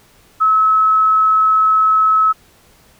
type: tone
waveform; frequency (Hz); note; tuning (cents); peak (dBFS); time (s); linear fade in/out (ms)
sine; 1292; E6; -35; -9; 0.4-2.33; 20
effects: pink hiss -50 dBFS RMS until 2.99 s

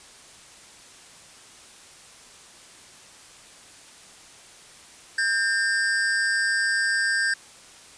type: tone pair together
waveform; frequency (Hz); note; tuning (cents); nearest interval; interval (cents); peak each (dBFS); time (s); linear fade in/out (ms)
square; 1593.2 / 1800; G6 / A6; +28 / +39; major second; 211; -23 / -27; 5.18-7.34; 5
effects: white hiss -48 dBFS RMS until 7.97 s + resampled to 22050 Hz

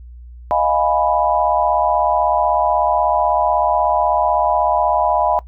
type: chord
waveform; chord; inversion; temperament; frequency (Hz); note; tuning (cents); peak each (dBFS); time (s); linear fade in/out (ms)
sine; F half-diminished seventh; third; equal; 622.3 / 698.5 / 830.6 / 987.8; Eb5 / F5 / Ab5 / Cb6; 0 / 0 / 0 / 0; -19; 0.51-5.39; 0
effects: noise-tail reverb RT60 0.1 s tail -19 dB re dry + added 60 Hz sine -34 dBFS peak until 5.47 s

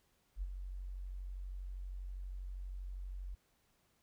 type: tone with ADSR envelope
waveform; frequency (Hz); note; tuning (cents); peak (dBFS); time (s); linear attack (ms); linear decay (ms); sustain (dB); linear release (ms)
sine; 46.25; F#1; 0; -34; 0.36-3.35; 61; 40; -7; 7
effects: pink hiss -75 dBFS RMS until 4.02 s

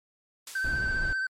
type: noise with exponential decay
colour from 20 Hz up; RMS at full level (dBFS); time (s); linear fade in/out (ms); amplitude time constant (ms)
blue; -33; 0.47-1.07; 2; 130
type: tone with vibrato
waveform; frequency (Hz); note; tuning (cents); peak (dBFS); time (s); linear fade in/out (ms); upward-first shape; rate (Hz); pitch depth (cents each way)
triangle; 1544; G6; -27; -25; 0.55-1.27; 5; triangle; 15; 31
type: noise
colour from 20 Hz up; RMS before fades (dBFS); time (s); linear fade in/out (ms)
brown; -33; 0.64-1.13; 2
effects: low-pass 8000 Hz 12 dB/octave + MP3 64 kbps

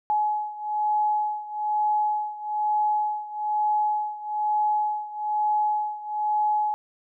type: beating tone pair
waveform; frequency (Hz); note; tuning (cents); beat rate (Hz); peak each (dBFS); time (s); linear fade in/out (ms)
sine; 845 / 846.1; G#5 / G#5; +30 / +32; 1.1; -24 / -27; 0.1-6.74; 0
effects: none

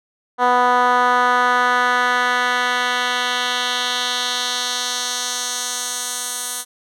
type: tone with band-pass filter sweep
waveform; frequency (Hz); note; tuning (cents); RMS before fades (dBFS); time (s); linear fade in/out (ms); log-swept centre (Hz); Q
10% pulse; 247.1; B3; +1; -19; 0.38-6.65; 50; 900 to 9500; 1.4
effects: none

